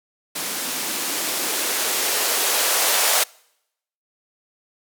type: noise with band-pass filter sweep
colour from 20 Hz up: violet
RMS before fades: -22 dBFS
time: 0.35-3.24 s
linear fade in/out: 10 ms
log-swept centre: 200 to 620 Hz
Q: 1.5
effects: noise-tail reverb RT60 0.8 s tail -26 dB re dry